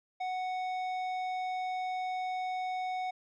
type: tone with tanh clipping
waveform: triangle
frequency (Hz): 740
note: F#5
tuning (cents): 0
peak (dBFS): -34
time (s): 0.2-3.11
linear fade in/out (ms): 10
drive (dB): 15
effects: none